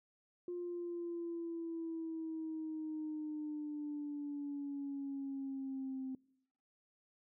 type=exponential sweep; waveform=sine; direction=down; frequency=353.8 to 261.6 Hz; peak=-38 dBFS; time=0.48-6.15 s; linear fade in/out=2 ms; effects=noise-tail reverb RT60 0.8 s tail -25 dB re dry + tanh soft clip ceiling -34 dBFS